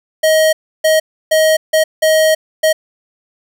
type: tone bursts at uneven times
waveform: square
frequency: 630 Hz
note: D#5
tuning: 21 cents sharp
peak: -9 dBFS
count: 6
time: 0.23-0.53 / 0.84-1 / 1.31-1.57 / 1.73-1.84 / 2.02-2.35 / 2.63-2.73 s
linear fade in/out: 10 ms
effects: none